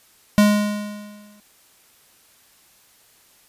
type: tone with exponential decay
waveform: square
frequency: 207.7 Hz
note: G#3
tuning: in tune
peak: -10 dBFS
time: 0.38-1.4 s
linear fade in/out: 0 ms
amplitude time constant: 220 ms
effects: white hiss -55 dBFS RMS until 3.48 s + resampled to 32000 Hz